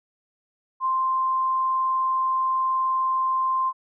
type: tone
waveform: sine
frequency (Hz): 1046.5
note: C6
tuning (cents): 0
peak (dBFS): -20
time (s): 0.8-3.73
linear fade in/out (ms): 50
effects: none